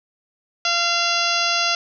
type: harmonic tone with a mistuned harmonic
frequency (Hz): 688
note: F5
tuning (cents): -26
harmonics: 1 / 2 / 3 / 4 / 5 / 6 / 7 / 8 / 9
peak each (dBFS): -27 / -24 / -30 / -24 / -27 / -29 / -24 / -30 / -30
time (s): 0.65-1.75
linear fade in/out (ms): 2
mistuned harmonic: 5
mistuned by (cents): -24
effects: none